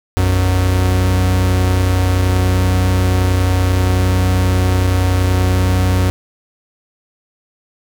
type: tone pair together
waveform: 45% pulse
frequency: 61.7 / 92.22 Hz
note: B1 / F#2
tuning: -1 / -5 cents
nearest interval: perfect fifth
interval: 696 cents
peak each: -19 / -12 dBFS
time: 0.17-6.1 s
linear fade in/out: 0 ms
effects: none